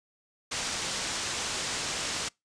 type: low-pass noise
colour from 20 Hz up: white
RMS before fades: -33 dBFS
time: 0.51-2.29 s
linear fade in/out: 10 ms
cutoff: 7700 Hz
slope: 24 dB/octave
effects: noise-tail reverb RT60 0.2 s tail -26 dB re dry + resampled to 22050 Hz